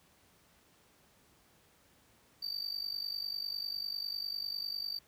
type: tone with amplitude modulation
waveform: triangle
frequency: 4626 Hz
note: D8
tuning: 27 cents flat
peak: -31 dBFS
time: 2.42-4.99 s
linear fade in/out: 10 ms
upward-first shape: sine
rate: 50 Hz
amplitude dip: 85%
effects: pink hiss -66 dBFS RMS until 5.07 s + high-pass 60 Hz 12 dB/octave